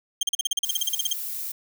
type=tone bursts; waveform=25% pulse; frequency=3183 Hz; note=G7; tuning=26 cents sharp; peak=-17 dBFS; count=16; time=0.21-1.131 s; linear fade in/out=5 ms; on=21 ms; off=39 ms
type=noise; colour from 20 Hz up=violet; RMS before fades=-32 dBFS; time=0.64-1.52 s; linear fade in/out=5 ms
effects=none